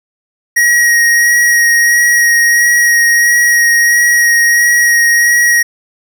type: tone with vibrato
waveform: square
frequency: 1891 Hz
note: A#6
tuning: 24 cents sharp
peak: -7 dBFS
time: 0.56-5.63 s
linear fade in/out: 10 ms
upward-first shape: sine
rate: 1.5 Hz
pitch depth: 14 cents each way
effects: none